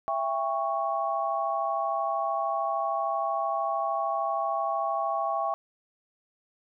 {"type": "chord", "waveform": "sine", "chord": "C# diminished", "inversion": "first", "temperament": "just", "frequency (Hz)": [665.2, 798.3, 1108.7], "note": ["E5", "G5", "C#6"], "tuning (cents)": [16, 31, 0], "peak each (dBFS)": -30, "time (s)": [0.08, 5.54], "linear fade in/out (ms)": 0, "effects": []}